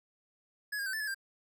square tone with pitch steps, 1687 / 1619 / 1536 / 1757 / 1708 / 1588 Hz, G#6 / G#6 / G6 / A6 / G#6 / G6, +27 / -45 / -36 / -3 / +48 / +22 cents, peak -34 dBFS, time 0.72-1.146 s, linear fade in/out 10 ms, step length 71 ms, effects none

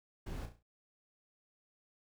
brown noise with echo, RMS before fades -42 dBFS, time 0.26-0.46 s, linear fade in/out 10 ms, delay 34 ms, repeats 5, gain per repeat -7 dB, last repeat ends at 0.63 s, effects none

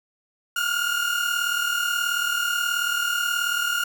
30% pulse tone pair together, 1397.5 / 1436 Hz, F6 / F6, +1 / +48 cents, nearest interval unison, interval 47 cents, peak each -23 / -22 dBFS, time 0.56-3.84 s, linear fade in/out 5 ms, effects 7-bit

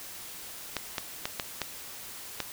clicks, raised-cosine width 0.2 ms, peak -12 dBFS, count 6, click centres 0.767 / 0.982 / 1.255 / 1.398 / 1.617 / 2.403 s, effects white hiss -43 dBFS RMS until 2.52 s

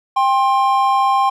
triangle tone pair together, 793 / 1058.5 Hz, G5 / C6, +20 / +20 cents, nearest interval perfect fourth, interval 500 cents, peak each -13 dBFS, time 0.16-1.3 s, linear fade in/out 10 ms, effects none

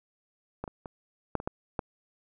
clicks, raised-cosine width 1 ms, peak -20 / -25 / -25 / -12 / -24 / -16 / -15 dBFS, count 7, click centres 0.64 / 0.678 / 0.858 / 1.353 / 1.401 / 1.475 / 1.792 s, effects none

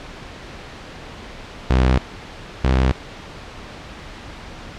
sawtooth tone pair in turn, 63.8 / 64.8 Hz, C2 / C2, -43 / -16 cents, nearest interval unison, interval 27 cents, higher second, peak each -9 / -10 dBFS, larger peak first, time 1.7-1.98 / 2.64-2.92 s, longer neither, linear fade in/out 5 ms, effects pink hiss -36 dBFS RMS until 4.78 s + low-pass 4000 Hz 12 dB/octave

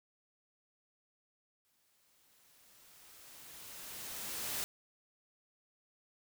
white noise with exponential growth, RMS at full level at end -37 dBFS, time 1.65-4.64 s, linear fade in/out 0 ms, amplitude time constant 650 ms, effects none

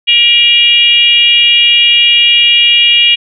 sine tone with frequency modulation, 2848 Hz, F7, 33 cents sharp, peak -4 dBFS, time 0.07-3.16 s, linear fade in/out 20 ms, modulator 467 Hz, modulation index 0.86, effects none

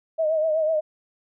sine tone with vibrato, 630 Hz, D#5, 21 cents sharp, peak -19 dBFS, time 0.18-0.81 s, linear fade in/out 20 ms, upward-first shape triangle, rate 8 Hz, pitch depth 69 cents each way, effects none

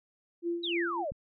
sine tone with tremolo, 342.5 Hz, F4, 34 cents flat, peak -28 dBFS, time 0.42-1.05 s, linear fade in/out 50 ms, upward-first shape sine, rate 3.4 Hz, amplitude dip 70%
sine exponential sweep, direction down, 4000 to 523.3 Hz, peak -31 dBFS, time 0.63-1.11 s, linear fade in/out 10 ms
click, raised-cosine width 5 ms, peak -30 dBFS, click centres 1.119 s
effects none

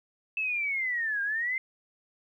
sine linear two-way sweep, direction down then up, 2640 to 1595 to 2101 Hz, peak -27 dBFS, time 0.37-1.58 s, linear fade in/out 2 ms, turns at 1.22 s, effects 11-bit

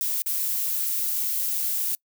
violet noise with dropouts, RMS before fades -26 dBFS, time 0.01-1.95 s, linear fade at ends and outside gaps 0 ms, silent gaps 0.22-0.262 s, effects noise-tail reverb RT60 0.1 s tail -26 dB re dry

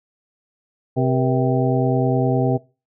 harmonic tone with a mistuned harmonic, 130 Hz, C3, 11 cents flat, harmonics 1 / 2 / 3 / 4 / 5 / 6, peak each -19 / -22 / -24 / -25 / -26 / -27 dBFS, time 0.96-2.58 s, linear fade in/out 20 ms, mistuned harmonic 4, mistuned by -140 cents, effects noise-tail reverb RT60 0.3 s tail -21 dB re dry

